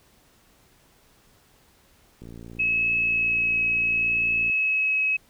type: click train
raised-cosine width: 3 ms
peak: -29 dBFS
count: 132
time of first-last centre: 2.22-4.498 s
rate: 57.5 Hz
type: tone with vibrato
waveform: sine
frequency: 2572 Hz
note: E7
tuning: 43 cents flat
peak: -20 dBFS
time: 2.59-5.17 s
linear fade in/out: 10 ms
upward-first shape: triangle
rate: 0.71 Hz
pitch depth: 9 cents each way
effects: pink hiss -59 dBFS RMS until 5.29 s